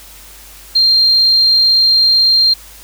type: tone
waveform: sine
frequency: 4186 Hz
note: C8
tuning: in tune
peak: -7 dBFS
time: 0.75-2.54 s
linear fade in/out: 10 ms
effects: added 50 Hz sine -41 dBFS peak until 2.83 s + white hiss -38 dBFS RMS until 2.83 s